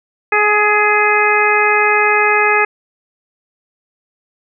harmonic tone with a mistuned harmonic, 420 Hz, G#4, 19 cents sharp, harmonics 1 / 2 / 3 / 4 / 5 / 6, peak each -17 / -17 / -17 / -17 / -17 / -17 dBFS, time 0.32-2.65 s, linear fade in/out 5 ms, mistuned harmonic 5, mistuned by -23 cents, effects none

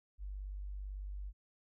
sine tone, 49 Hz, G1, in tune, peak -40 dBFS, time 0.18-1.33 s, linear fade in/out 50 ms, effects none

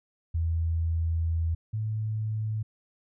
sine tone pair in turn, 82.41 / 108.63 Hz, E2 / A2, 0 / -22 cents, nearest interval perfect fourth, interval 478 cents, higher second, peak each -24 / -27 dBFS, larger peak first, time 0.34-1.55 / 1.73-2.63 s, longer first, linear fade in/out 10 ms, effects none

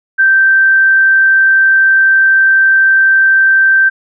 sine tone, 1562 Hz, G6, 7 cents flat, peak -5 dBFS, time 0.18-3.9 s, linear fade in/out 20 ms, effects none

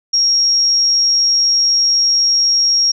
sine tone, 5588 Hz, F8, in tune, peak -10 dBFS, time 0.13-2.92 s, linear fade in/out 10 ms, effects none

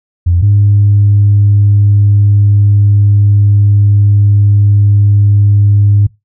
sine tone pair in turn, 87.31 / 102.14 Hz, F2 / G#2, 0 / -28 cents, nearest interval minor third, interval 272 cents, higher second, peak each -5 / -3 dBFS, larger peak second, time 0.26-0.42 / 0.42-6.07 s, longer second, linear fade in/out 10 ms, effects noise-tail reverb RT60 0.2 s tail -21 dB re dry + tanh soft clip ceiling 0 dBFS

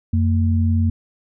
sine tone pair together, 89.8 / 227.8 Hz, F2 / A#3, +49 / -40 cents, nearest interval octave + major third, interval 1611 cents, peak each -15 / -21 dBFS, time 0.13-0.9 s, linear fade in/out 5 ms, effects none

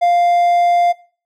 triangle tone, 698.5 Hz, F5, in tune, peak -8 dBFS, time 0.01-0.93 s, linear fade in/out 20 ms, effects noise-tail reverb RT60 0.4 s tail -20 dB re dry

